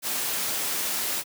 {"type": "noise", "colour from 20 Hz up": "white", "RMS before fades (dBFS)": -28, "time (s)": [0.02, 1.24], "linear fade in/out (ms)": 50, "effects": ["high-pass 150 Hz 12 dB/octave"]}